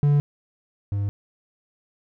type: tone pair in turn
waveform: triangle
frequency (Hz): 144.9 / 100.76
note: D3 / G2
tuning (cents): -23 / +48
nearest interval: tritone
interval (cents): 629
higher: first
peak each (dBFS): -13 / -20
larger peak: first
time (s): 0.03-0.2 / 0.92-1.09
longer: neither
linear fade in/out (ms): 0
effects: none